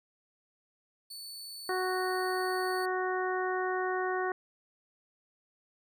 sawtooth tone, 4473 Hz, C#8, 15 cents sharp, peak -39 dBFS, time 1.1-2.86 s, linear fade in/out 10 ms
harmonic tone, 370 Hz, F#4, in tune, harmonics 1 / 2 / 3 / 4 / 5, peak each -32 / -35 / -37 / -38 / -39 dBFS, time 1.69-4.32 s, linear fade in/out 2 ms
effects none

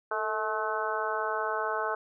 harmonic tone with a mistuned harmonic, 215.4 Hz, A3, 37 cents flat, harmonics 2 / 3 / 4 / 5 / 6 / 7, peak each -35 / -35 / -35 / -35 / -35 / -35 dBFS, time 0.11-1.95 s, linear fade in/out 5 ms, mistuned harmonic 2, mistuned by +43 cents, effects none

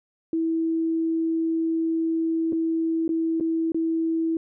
sine tone with dropouts, 326.3 Hz, E4, 18 cents flat, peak -21 dBFS, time 0.33-4.37 s, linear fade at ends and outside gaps 2 ms, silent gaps 2.524-2.529 / 3.079-3.091 / 3.4-3.408 / 3.72-3.745 s, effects none

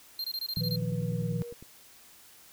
square tone bursts, 4184 Hz, C8, 1 cent flat, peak -32 dBFS, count 8, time 0.19-0.76 s, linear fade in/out 2 ms, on 52 ms, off 22 ms
sine chord, Bb suspended fourth, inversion none, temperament equal, 116.54 / 155.56 / 174.61 Hz, Bb2 / Eb3 / F3, 0 / 0 / 0 cents, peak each -33 dBFS, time 0.57-1.42 s, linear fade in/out 0 ms
sine tone with pitch glide, 493.9 to 475.4 Hz, B4 to A#4, 0 to +34 cents, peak -39 dBFS, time 0.6-1.54 s, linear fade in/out 20 ms, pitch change -66 cents, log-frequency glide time 0.81-1.41 s
click train, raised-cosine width 3 ms, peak -34 dBFS, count 9, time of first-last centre 0.82-1.626 s, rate 9.93 Hz
effects white hiss -55 dBFS RMS until 2.52 s

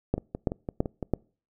two click trains, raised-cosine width 2 ms, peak -18 / -10 dBFS, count 6 / 4, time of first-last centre 0.18-1.027 / 0.14-1.137 s, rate 5.9 / 3.01 Hz, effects noise-tail reverb RT60 0.4 s tail -26 dB re dry

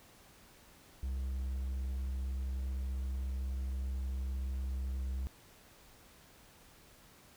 triangle tone, 65.41 Hz, C2, in tune, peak -32 dBFS, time 1.03-5.27 s, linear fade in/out 0 ms, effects pink hiss -60 dBFS RMS until 7.36 s

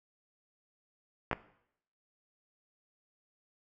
clicks, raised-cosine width 0.5 ms, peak -15 dBFS, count 2, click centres 1.313 / 1.33 s, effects noise-tail reverb RT60 0.7 s tail -17 dB re dry

